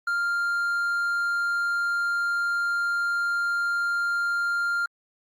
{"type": "tone", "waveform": "triangle", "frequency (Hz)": 1396.9, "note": "F6", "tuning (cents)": 0, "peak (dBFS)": -21, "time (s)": [0.07, 4.86], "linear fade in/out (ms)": 5, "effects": ["Opus 48 kbps"]}